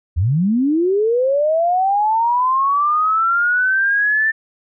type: linear sweep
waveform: sine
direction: up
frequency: 73 to 1785 Hz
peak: -13 dBFS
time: 0.16-4.32 s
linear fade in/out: 20 ms
effects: none